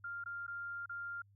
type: tone with dropouts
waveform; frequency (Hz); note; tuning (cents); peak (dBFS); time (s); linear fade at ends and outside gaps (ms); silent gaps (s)
sine; 1396.9; F6; 0; -40; 0.04-1.22; 5; 0.24-0.259 / 0.467-0.478 / 0.86-0.894
effects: added 100 Hz sine -63 dBFS peak until 1.35 s